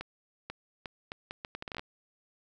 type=accelerating click train; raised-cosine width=0.3 ms; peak=-22 dBFS; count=14; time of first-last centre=0.01-1.794 s; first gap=490 ms; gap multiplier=0.73; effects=none

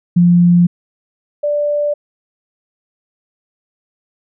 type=tone pair in turn; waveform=sine; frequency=174.61 / 587.3 Hz; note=F3 / D5; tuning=0 / 0 cents; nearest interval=octave + major sixth; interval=2100 cents; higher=second; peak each=-6 / -13 dBFS; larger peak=first; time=0.16-0.67 / 1.43-1.94 s; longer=neither; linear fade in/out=10 ms; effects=none

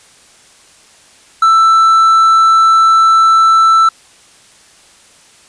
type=tone; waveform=triangle; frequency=1327 Hz; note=E6; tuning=11 cents sharp; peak=-3 dBFS; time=1.42-3.89 s; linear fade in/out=5 ms; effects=white hiss -44 dBFS RMS until 5.48 s + resampled to 22050 Hz

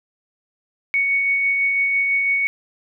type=tone with tremolo; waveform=sine; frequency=2226 Hz; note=C#7; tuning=7 cents sharp; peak=-15 dBFS; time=0.94-2.47 s; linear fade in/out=0 ms; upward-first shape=sine; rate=6 Hz; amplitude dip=25%; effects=none

